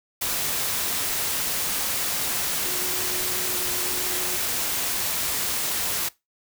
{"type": "tone in noise", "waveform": "sine", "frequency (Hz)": 363.1, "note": "F#4", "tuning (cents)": -33, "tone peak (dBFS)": -37, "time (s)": [2.65, 4.38], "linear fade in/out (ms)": 10, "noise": "white", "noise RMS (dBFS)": -26, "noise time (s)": [0.21, 6.09], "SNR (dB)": -14, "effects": ["noise-tail reverb RT60 0.2 s tail -20 dB re dry"]}